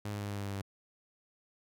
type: tone with pitch steps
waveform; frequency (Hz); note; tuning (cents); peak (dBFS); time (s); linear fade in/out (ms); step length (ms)
sawtooth; 103.83 / 102.93 / 102.05 / 101.17 / 100.29 / 99.43 / 98.57; G#2 / G#2 / G#2 / G#2 / G2 / G2 / G2; 0 / -15 / -30 / -45 / +40 / +25 / +10; -32; 0.05-0.617; 5; 81
effects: none